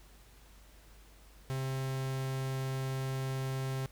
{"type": "tone", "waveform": "45% pulse", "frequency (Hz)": 132.8, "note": "C3", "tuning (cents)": 26, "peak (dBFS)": -33, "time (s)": [1.5, 3.86], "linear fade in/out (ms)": 0, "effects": ["added 50 Hz sine -56 dBFS peak until 3.91 s", "pink hiss -61 dBFS RMS until 3.91 s"]}